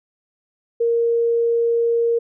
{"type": "tone", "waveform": "sine", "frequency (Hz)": 466.2, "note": "A#4", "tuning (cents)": 0, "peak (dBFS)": -15, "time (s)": [0.8, 2.19], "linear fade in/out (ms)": 10, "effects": []}